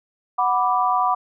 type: chord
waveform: sine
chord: B minor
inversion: second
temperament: equal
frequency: 740 / 987.8 / 1174.7 Hz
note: F#5 / B5 / D6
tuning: 0 / 0 / 0 cents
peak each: -21 / -21 / -21 dBFS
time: 0.38-1.15 s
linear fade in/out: 10 ms
effects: none